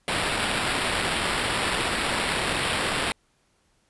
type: noise with sample-and-hold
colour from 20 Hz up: white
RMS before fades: -26 dBFS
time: 0.08-3.12 s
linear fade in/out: 0 ms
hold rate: 6300 Hz
effects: pink hiss -67 dBFS RMS until 3.89 s + resampled to 24000 Hz